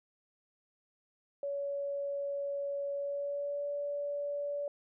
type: tone with pitch glide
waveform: sine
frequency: 564 to 575.2 Hz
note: C#5 to D5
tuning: +30 to -36 cents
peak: -33 dBFS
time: 1.43-4.68 s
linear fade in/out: 2 ms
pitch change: +34 cents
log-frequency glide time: 2.94-3.67 s
effects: none